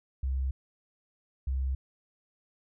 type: tone pair in turn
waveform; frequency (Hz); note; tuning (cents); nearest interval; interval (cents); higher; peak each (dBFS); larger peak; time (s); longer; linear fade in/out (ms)
sine; 66 / 66; C2 / C2; +16 / +16; unison; 0; neither; -27; neither; 0.23-0.51 / 1.47-1.75; neither; 5
effects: none